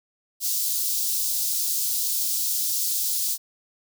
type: high-pass noise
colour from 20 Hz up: white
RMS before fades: -25 dBFS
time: 0.4-3.38 s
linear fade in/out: 50 ms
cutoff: 4300 Hz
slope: 24 dB/octave
effects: none